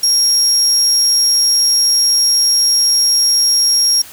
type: tone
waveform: 35% pulse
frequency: 5588 Hz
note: F8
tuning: in tune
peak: -7 dBFS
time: 0.03-4.02 s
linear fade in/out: 5 ms
effects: white hiss -36 dBFS RMS until 4.12 s